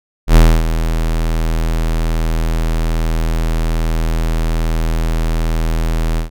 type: tone with ADSR envelope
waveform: square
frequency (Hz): 40.6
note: E1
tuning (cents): -26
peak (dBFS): -3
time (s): 0.27-6.3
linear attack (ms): 86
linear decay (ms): 270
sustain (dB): -11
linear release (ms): 120
effects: none